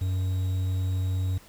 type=tone with quantisation; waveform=triangle; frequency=93 Hz; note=F#2; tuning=9 cents sharp; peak=-22 dBFS; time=0.01-1.38 s; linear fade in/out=5 ms; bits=8; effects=pink hiss -53 dBFS RMS until 1.48 s